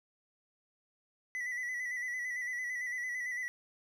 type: tone with vibrato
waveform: triangle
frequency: 1975.5 Hz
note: B6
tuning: in tune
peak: -33 dBFS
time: 1.35-3.48 s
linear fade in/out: 0 ms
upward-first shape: square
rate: 8.9 Hz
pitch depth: 34 cents each way
effects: none